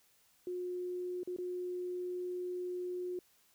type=tone with dropouts; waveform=sine; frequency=359.9 Hz; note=F#4; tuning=48 cents flat; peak=-36 dBFS; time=0.47-3.19 s; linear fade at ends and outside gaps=2 ms; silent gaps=1.233-1.274 / 1.364-1.385 s; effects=white hiss -69 dBFS RMS until 3.54 s